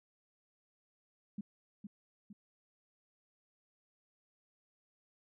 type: tone with echo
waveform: sine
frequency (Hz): 204.9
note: G#3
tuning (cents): -23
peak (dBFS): -37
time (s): 1.38-1.41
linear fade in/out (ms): 5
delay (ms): 460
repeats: 2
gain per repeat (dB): -6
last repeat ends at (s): 2.33
effects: none